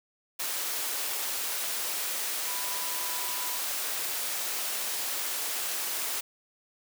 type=tone in noise; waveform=sine; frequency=991 Hz; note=B5; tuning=6 cents sharp; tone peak=-41 dBFS; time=2.47-3.58 s; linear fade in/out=10 ms; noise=white; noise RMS=-32 dBFS; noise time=0.39-6.21 s; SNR=-12 dB; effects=high-pass 400 Hz 12 dB/octave